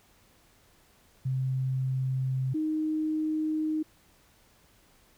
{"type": "tone pair in turn", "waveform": "sine", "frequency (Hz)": [131, 311], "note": ["C3", "D#4"], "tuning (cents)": [2, -1], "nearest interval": "octave + minor third", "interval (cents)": 1497, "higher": "second", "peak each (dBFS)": -26, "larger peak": "neither", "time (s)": [[1.25, 2.54], [2.54, 3.83]], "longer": "neither", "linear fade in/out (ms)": 10, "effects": ["pink hiss -62 dBFS RMS until 5.17 s"]}